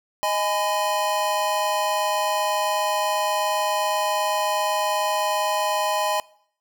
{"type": "chord", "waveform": "square", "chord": "G# minor", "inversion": "second", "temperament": "equal with one note detuned", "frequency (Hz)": [622.3, 830.6, 1007.9], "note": ["D#5", "G#5", "B5"], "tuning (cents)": [0, 0, 35], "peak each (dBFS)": -26, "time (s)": [0.23, 6.2], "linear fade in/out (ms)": 0, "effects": ["noise-tail reverb RT60 0.6 s tail -22 dB re dry"]}